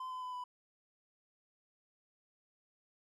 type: tone with pitch steps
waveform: triangle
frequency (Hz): 1027 / 1015.8 / 1004.7 / 993.7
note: C6 / B5 / B5 / B5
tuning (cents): -33 / +48 / +29 / +10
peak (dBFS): -38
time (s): 0-0.44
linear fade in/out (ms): 5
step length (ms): 110
effects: none